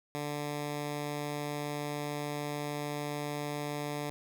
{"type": "tone", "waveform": "10% pulse", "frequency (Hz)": 146.83, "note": "D3", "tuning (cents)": 0, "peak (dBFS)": -26, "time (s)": [0.15, 4.1], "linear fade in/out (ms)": 0, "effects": []}